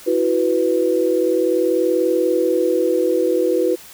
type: chord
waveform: sine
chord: E suspended second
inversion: none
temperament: equal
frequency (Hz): 329.6 / 370 / 493.9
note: E4 / F#4 / B4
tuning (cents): 0 / 0 / 0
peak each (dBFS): -20 / -19 / -18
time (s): 0.06-3.76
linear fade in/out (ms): 20
effects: white hiss -41 dBFS RMS until 3.93 s